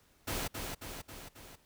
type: noise with echo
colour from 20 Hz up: pink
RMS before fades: -36 dBFS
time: 0.27-0.48 s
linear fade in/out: 10 ms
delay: 270 ms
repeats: 4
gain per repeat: -4 dB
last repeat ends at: 1.56 s
effects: pink hiss -67 dBFS RMS until 1.65 s